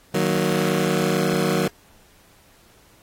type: chord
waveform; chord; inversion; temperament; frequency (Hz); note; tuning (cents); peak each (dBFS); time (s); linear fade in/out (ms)
20% pulse; D# minor; none; just; 155.56 / 186.68 / 233.3; D#3 / F#3 / A#3; 0 / +16 / +2; -19 / -17 / -22; 0.14-1.68; 5
effects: pink hiss -55 dBFS RMS until 3.02 s + AAC 48 kbps